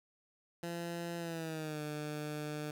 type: tone with pitch glide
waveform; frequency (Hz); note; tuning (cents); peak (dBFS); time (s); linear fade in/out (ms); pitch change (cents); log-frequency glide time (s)
15% pulse; 170.7 to 150.33; F3 to D3; -39 to +41; -32; 0.63-2.71; 2; -220; 1.18-1.81
effects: none